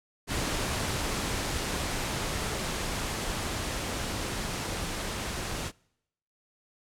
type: noise with level ramp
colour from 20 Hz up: pink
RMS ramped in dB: -30 to -34 dBFS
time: 0.27-5.72 s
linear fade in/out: 50 ms
effects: noise-tail reverb RT60 0.8 s tail -26 dB re dry + low-pass 10000 Hz 12 dB/octave